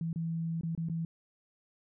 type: tone with dropouts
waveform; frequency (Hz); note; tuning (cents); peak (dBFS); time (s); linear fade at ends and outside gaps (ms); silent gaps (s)
sine; 164.8; E3; 0; -31; 0.01-1.05; 2; 0.13-0.159 / 0.611-0.633 / 0.751-0.776 / 0.887-0.897
effects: none